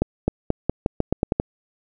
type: accelerating click train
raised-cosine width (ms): 2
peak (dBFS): -5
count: 10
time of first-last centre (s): 0.02-1.399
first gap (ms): 260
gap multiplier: 0.86
effects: none